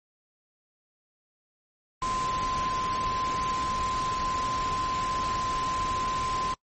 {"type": "tone in noise", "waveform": "sine", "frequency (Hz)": 1033, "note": "C6", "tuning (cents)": -22, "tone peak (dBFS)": -27, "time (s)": [2.02, 6.54], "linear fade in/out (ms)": 2, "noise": "pink", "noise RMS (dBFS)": -35, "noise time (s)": [2.02, 6.54], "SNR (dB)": 5, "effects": ["noise-tail reverb RT60 0.1 s tail -24 dB re dry", "MP3 32 kbps"]}